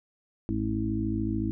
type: harmonic tone with a mistuned harmonic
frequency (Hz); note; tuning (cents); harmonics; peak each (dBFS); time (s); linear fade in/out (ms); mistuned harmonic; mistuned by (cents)
53.7; A1; -41; 1 / 2 / 4 / 5 / 6; -35 / -32 / -32 / -34 / -31; 0.49-1.51; 0; 1; -36
effects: none